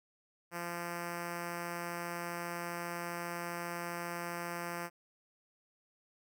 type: tone with notch filter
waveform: 5% pulse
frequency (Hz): 172.5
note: F3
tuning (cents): -21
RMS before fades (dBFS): -40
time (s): 0.51-4.9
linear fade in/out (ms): 50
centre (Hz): 4100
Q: 1.6
effects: none